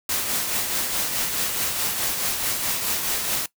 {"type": "noise with tremolo", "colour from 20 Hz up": "white", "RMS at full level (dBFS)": -23, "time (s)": [0.09, 3.46], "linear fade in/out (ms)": 2, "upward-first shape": "triangle", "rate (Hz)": 4.7, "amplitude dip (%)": 45, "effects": ["noise-tail reverb RT60 0.1 s tail -19 dB re dry"]}